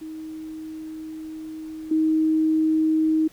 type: tone with level steps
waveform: sine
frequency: 315.2 Hz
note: D#4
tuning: 23 cents sharp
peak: -32 / -17 dBFS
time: 0.01-3.28 s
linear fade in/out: 10 ms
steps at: 1.91 s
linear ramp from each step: 5 ms
effects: pink hiss -53 dBFS RMS until 3.32 s